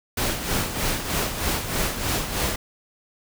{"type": "noise with tremolo", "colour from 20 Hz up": "pink", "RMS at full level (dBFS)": -23, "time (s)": [0.17, 2.56], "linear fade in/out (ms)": 5, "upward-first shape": "sine", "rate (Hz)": 3.2, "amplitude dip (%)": 60, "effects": []}